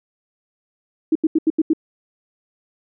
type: tone bursts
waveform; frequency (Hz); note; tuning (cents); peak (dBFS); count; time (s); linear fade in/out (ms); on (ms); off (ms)
sine; 317.4; D#4; +35; -12; 6; 1.12-1.734; 5; 34; 82
effects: none